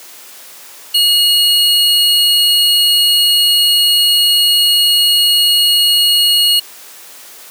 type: tone pair together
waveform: square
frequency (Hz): 2886 / 4324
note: F#7 / C#8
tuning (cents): -44 / -44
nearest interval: perfect fifth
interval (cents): 700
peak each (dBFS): -11 / -13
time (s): 0.94-6.6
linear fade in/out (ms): 10
effects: white hiss -36 dBFS RMS until 7.5 s + high-pass 300 Hz 12 dB/octave